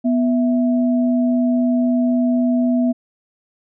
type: tone pair together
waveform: sine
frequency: 246.3 / 657.5 Hz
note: B3 / E5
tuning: -5 / -5 cents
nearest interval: octave + perfect fourth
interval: 1700 cents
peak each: -14 / -24 dBFS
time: 0.04-2.93 s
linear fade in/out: 20 ms
effects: none